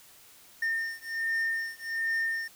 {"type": "beating tone pair", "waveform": "triangle", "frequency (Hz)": [1816, 1817.3], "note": ["A#6", "A#6"], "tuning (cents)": [-46, -45], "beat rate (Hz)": 1.3, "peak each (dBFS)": -30, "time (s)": [0.62, 2.48], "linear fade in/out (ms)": 5, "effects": ["white hiss -55 dBFS RMS until 2.55 s"]}